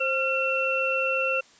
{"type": "tone cluster", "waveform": "sine", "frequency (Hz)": [528, 1374, 2707], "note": ["C5", "F6", "E7"], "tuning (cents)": [16, -29, 45], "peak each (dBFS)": [-27, -30, -25], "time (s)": [0, 1.41], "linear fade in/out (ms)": 10, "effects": ["white hiss -55 dBFS RMS until 1.59 s", "resampled to 16000 Hz"]}